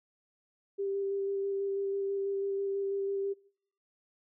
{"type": "tone with vibrato", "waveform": "sine", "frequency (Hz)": 394.7, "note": "G4", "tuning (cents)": 12, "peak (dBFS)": -30, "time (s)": [0.78, 3.34], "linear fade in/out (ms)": 20, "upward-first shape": "square", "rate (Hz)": 6.1, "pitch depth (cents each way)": 10, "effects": ["noise-tail reverb RT60 0.6 s tail -23 dB re dry"]}